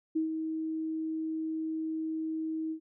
sine tone with ADSR envelope, 318.2 Hz, D#4, 39 cents sharp, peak -25 dBFS, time 0.15-2.8 s, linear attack 14 ms, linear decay 120 ms, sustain -6 dB, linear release 88 ms, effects none

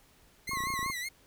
sawtooth tone with vibrato, 2039 Hz, C7, 45 cents flat, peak -31 dBFS, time 0.47-1.09 s, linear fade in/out 10 ms, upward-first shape sine, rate 5.3 Hz, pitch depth 96 cents each way
clicks, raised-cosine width 3 ms, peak -30 dBFS, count 12, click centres 0.493 / 0.534 / 0.572 / 0.605 / 0.638 / 0.671 / 0.703 / 0.739 / 0.792 / 0.829 / 0.862 / 0.9 s
sine tone, 1083 Hz, C#6, 41 cents flat, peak -33 dBFS, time 0.51-0.91 s, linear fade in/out 5 ms
effects pink hiss -62 dBFS RMS until 1.26 s

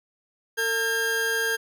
40% pulse tone pair together, 451.5 / 1609 Hz, A4 / G6, +45 / +45 cents, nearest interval octave + minor seventh, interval 2200 cents, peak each -28 / -23 dBFS, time 0.57-1.57 s, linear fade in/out 20 ms, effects none

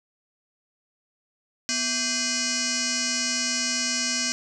sine tone with frequency modulation, 246.9 Hz, B3, in tune, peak -23 dBFS, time 1.69-4.32 s, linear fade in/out 0 ms, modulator 905 Hz, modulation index 7.4, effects none

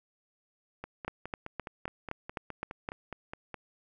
two click trains, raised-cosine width 0.5 ms, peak -24 / -19 dBFS, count 14 / 8, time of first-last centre 0.84-3.543 / 1.08-2.889 s, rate 4.81 / 3.87 Hz, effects none

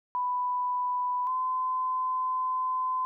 sine tone pair in turn, 992 / 1023.4 Hz, B5 / C6, +7 / -39 cents, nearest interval minor second, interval 54 cents, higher second, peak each -26 dBFS, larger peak neither, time 0.15-1.27 / 1.27-3.05 s, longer second, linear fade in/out 0 ms, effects none

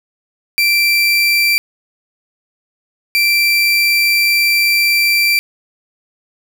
30% pulse tone bursts at uneven times, 2349 Hz, D7, in tune, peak -8 dBFS, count 2, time 0.58-1.58 / 3.15-5.39 s, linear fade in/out 0 ms, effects none

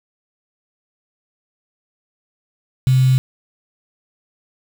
sine tone with quantisation, 130 Hz, C3, 11 cents flat, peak -10 dBFS, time 2.87-3.18 s, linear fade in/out 0 ms, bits 5, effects none

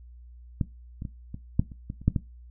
clicks, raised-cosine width 5 ms, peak -12 / -23 / -22 / -23 / -8 / -30 / -21 / -30 / -7 / -12 dBFS, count 10, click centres 0.612 / 1.021 / 1.052 / 1.344 / 1.595 / 1.718 / 1.901 / 2.016 / 2.08 / 2.162 s, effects noise-tail reverb RT60 0.2 s tail -17 dB re dry + added 60 Hz sine -45 dBFS peak until 2.5 s

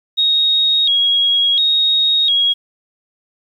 sine tone with vibrato, 3520 Hz, A7, in tune, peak -11 dBFS, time 0.17-2.54 s, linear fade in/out 20 ms, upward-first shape square, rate 0.71 Hz, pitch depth 110 cents each way, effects 8-bit

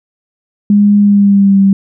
sine tone with pitch glide, 204.9 to 195.65 Hz, G#3 to G3, -23 to -3 cents, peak -4 dBFS, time 0.7-1.73 s, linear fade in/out 2 ms, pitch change -80 cents, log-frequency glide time 0.99-1.59 s, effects none

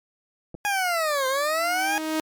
clicks, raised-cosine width 2 ms, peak -25 dBFS, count 2, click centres 0.544 / 0.55 s
20% pulse linear two-way sweep, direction down then up, 830.6 to 515 to 830.6 Hz, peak -17 dBFS, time 0.65-1.98 s, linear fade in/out 0 ms, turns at 1.27 s
sawtooth tone with exponential growth, 314.1 Hz, D#4, 16 cents sharp, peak -18 dBFS, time 1.05-2.2 s, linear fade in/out 0 ms, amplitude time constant 250 ms
effects MP3 96 kbps

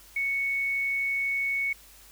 sine tone, 2217 Hz, C#7, in tune, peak -25 dBFS, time 0.16-1.73 s, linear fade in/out 5 ms, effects added 50 Hz sine -57 dBFS peak until 2.11 s + white hiss -53 dBFS RMS until 2.11 s

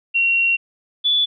sine tone pair in turn, 2741 / 3453 Hz, F7 / A7, -33 / -33 cents, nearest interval major third, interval 400 cents, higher second, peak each -14 dBFS, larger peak neither, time 0.14-0.57 / 1.04-1.26 s, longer first, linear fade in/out 20 ms, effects none

